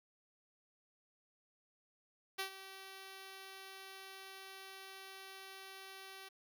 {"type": "tone with ADSR envelope", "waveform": "5% pulse", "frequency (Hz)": 385.1, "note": "G4", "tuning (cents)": -31, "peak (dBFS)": -25, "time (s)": [2.38, 6.29], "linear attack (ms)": 15, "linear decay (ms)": 100, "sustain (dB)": -14, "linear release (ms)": 12, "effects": []}